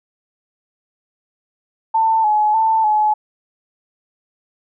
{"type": "tone with pitch steps", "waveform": "sine", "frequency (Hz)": [892, 848, 888, 851], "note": ["A5", "G#5", "A5", "G#5"], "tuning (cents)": [23, 36, 16, 42], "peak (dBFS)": -12, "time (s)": [1.94, 3.14], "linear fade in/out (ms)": 10, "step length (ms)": 300, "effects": []}